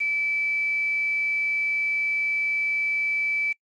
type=tone with quantisation; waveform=sine; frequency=2312 Hz; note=D7; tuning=28 cents flat; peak=-22 dBFS; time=0-3.53 s; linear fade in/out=10 ms; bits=7; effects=noise-tail reverb RT60 0.1 s tail -24 dB re dry + low-pass 6000 Hz 12 dB/octave